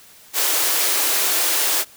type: high-pass noise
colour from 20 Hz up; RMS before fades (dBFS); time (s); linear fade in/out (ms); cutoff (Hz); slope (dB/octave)
white; -19; 0.33-1.85; 50; 290; 96
effects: white hiss -47 dBFS RMS until 1.96 s